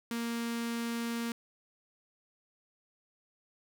sawtooth tone with notch filter, 233.1 Hz, A#3, in tune, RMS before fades -35 dBFS, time 0.11-1.32 s, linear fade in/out 2 ms, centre 630 Hz, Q 1.1, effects none

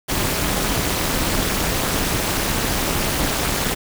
pink noise with amplitude modulation, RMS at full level -17 dBFS, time 0.08-3.75 s, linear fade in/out 20 ms, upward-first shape sine, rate 233 Hz, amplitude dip 90%, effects none

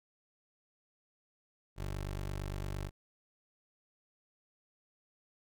20% pulse tone, 48.77 Hz, G1, 8 cents flat, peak -32 dBFS, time 1.76-2.91 s, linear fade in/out 50 ms, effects none

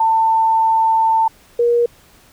sine tone pair in turn, 894 / 474.9 Hz, A5 / A#4, +27 / +32 cents, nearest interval major seventh, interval 1095 cents, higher first, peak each -11 dBFS, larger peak neither, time 0-1.28 / 1.59-1.86 s, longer first, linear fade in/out 5 ms, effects pink hiss -49 dBFS RMS until 2.32 s

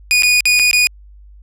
sawtooth tone with dropouts, 2464 Hz, D#7, 17 cents flat, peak -6 dBFS, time 0.11-0.87 s, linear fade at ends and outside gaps 0 ms, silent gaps 0.223-0.233 / 0.406-0.455 / 0.592-0.596 / 0.712-0.731 s, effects added 50 Hz sine -38 dBFS peak until 1.42 s + low-pass 12000 Hz 12 dB/octave

